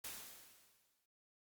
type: noise with exponential decay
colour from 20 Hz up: white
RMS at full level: -45 dBFS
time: 0.04-1.06 s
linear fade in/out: 5 ms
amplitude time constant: 220 ms
effects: Opus 48 kbps